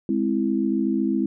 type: chord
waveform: sine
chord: Ab augmented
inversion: none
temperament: equal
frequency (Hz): 207.7 / 261.6 / 329.6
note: Ab3 / C4 / E4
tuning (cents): 0 / 0 / 0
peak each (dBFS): -24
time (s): 0.09-1.26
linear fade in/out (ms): 2
effects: none